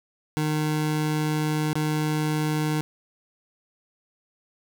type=tone with dropouts; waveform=25% pulse; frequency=153.2 Hz; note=D#3; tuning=27 cents flat; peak=-19 dBFS; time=0.37-2.81 s; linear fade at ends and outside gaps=0 ms; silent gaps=1.731-1.755 s; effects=none